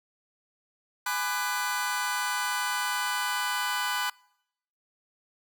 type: chord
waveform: sawtooth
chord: G# half-diminished seventh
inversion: none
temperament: just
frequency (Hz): 830.6 / 996.7 / 1196.1 / 1495.1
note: G#5 / B5 / D6 / F#6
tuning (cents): 0 / +16 / +31 / +18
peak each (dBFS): -32 / -28 / -32 / -27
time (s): 1.06-4.1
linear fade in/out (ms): 5
effects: noise-tail reverb RT60 0.8 s tail -26 dB re dry